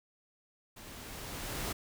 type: noise with level ramp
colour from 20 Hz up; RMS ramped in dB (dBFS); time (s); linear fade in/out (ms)
pink; -50 to -36; 0.76-1.73; 10
effects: none